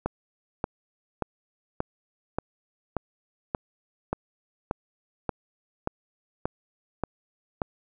click train, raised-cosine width 1 ms, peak -12 dBFS, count 14, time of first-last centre 0.06-7.618 s, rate 1.72 Hz, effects none

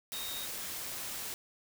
sine tone in noise, 3732 Hz, A#7, 1 cent sharp, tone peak -41 dBFS, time 0.13-0.45 s, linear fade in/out 0 ms, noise white, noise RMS -40 dBFS, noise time 0.12-1.34 s, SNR -4 dB, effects none

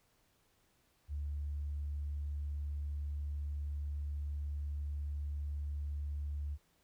sine tone, 72.8 Hz, D2, 15 cents flat, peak -35 dBFS, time 1.08-6.58 s, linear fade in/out 50 ms, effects tanh soft clip ceiling -31 dBFS + pink hiss -73 dBFS RMS until 6.83 s

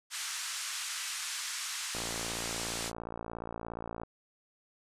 white band-pass noise, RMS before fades -38 dBFS, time 0.1-2.92 s, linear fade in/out 50 ms, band 1100 to 8800 Hz, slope 24 dB/octave
click train, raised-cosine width 1 ms, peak -25 dBFS, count 120, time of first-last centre 1.95-4.034 s, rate 57.1 Hz
effects resampled to 32000 Hz

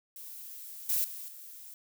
violet noise with level steps, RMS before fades -45 / -29 / -42 / -48 dBFS, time 0.16-1.74 s, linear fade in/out 2 ms, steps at 0.89 / 1.04 / 1.28 s, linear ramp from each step 5 ms, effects none

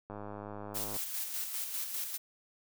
click train, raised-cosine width 1 ms, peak -29 dBFS, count 90, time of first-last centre 0.1-0.964 s, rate 103 Hz
blue noise with tremolo, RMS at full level -36 dBFS, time 0.74-2.18 s, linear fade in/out 20 ms, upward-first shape square, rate 5 Hz, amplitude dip 40%
effects none

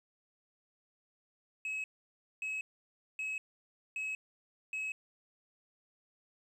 sine tone bursts, 2568 Hz, E7, 46 cents flat, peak -32 dBFS, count 5, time 1.65-4.92 s, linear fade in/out 2 ms, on 190 ms, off 580 ms, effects tanh soft clip ceiling -34 dBFS + 11-bit

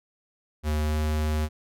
square tone with pitch glide, 76 to 76.75 Hz, D#2 to D#2, -40 to -23 cents, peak -24 dBFS, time 0.63-1.49 s, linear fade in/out 50 ms, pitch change +17 cents, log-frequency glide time 0.84-0.95 s, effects none

